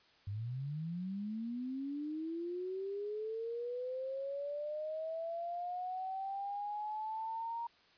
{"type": "linear sweep", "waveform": "sine", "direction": "up", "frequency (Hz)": [96.3, 939], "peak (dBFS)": -37, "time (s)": [0.27, 7.67], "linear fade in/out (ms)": 5, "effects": ["white hiss -66 dBFS RMS until 7.97 s", "resampled to 11025 Hz"]}